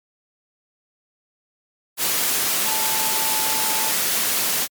sine tone in noise, 876 Hz, A5, 8 cents flat, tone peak -28 dBFS, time 2.63-3.93 s, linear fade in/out 50 ms, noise white, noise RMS -21 dBFS, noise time 1.97-4.68 s, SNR -10 dB, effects high-pass 150 Hz 12 dB/octave + MP3 96 kbps

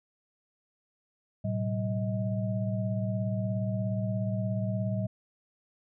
sine tone cluster, 111.8 / 128.7 / 191.2 / 632 Hz, A2 / C3 / G3 / D#5, +28 / -28 / -43 / +27 cents, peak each -30 / -39 / -32 / -37 dBFS, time 1.44-5.07 s, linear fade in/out 10 ms, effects none

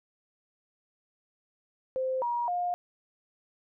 sine tone with pitch steps, 520 / 954 / 710 Hz, C5 / A#5 / F5, -11 / +40 / +28 cents, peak -27 dBFS, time 1.96-2.74 s, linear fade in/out 0 ms, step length 260 ms, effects none

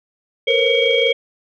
sine tone cluster, 456.2 / 481.4 / 538 / 2260 / 3242 Hz, A#4 / B4 / C5 / C#7 / G#7, -37 / -44 / +48 / +33 / -42 cents, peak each -19 dBFS, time 0.47-1.13 s, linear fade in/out 10 ms, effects tanh soft clip ceiling -3 dBFS

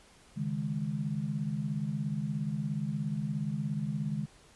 sine chord, C# suspended second, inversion none, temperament equal, 138.59 / 155.56 / 207.7 Hz, C#3 / D#3 / G#3, 0 / 0 / 0 cents, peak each -36 / -34 / -35 dBFS, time 0.36-4.26 s, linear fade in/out 20 ms, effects pink hiss -59 dBFS RMS until 4.55 s + resampled to 24000 Hz

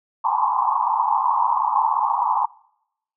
pink band-pass noise, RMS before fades -20 dBFS, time 0.24-2.46 s, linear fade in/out 10 ms, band 820 to 1100 Hz, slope 96 dB/octave, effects noise-tail reverb RT60 0.8 s tail -24 dB re dry

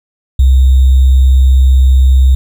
sine tone with sample-and-hold, 65.41 Hz, C2, in tune, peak -3 dBFS, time 0.39-2.35 s, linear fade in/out 5 ms, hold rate 3675 Hz, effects none

